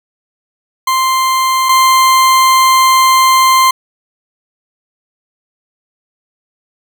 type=tone pair in turn; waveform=40% pulse; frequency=1046.5 / 1046.5 Hz; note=C6 / C6; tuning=0 / 0 cents; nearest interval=unison; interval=0 cents; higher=neither; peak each=-9 / -5 dBFS; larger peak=second; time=0.87-1.69 / 1.69-3.71 s; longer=second; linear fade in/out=5 ms; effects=none